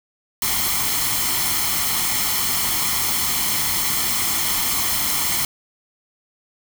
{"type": "noise with comb filter", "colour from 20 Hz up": "white", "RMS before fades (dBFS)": -21, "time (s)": [0.42, 5.45], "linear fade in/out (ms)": 2, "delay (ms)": 0.94, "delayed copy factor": 0.6, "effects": []}